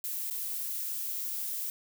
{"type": "noise with dropouts", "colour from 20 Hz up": "violet", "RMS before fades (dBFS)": -35, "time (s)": [0.04, 1.7], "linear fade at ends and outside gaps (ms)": 1, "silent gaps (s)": [0.3, 0.308], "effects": []}